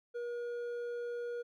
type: tone with hard clipping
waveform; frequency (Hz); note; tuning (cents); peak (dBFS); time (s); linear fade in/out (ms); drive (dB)
sine; 478.4; A#4; +45; -38; 0.14-1.43; 20; 5
effects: none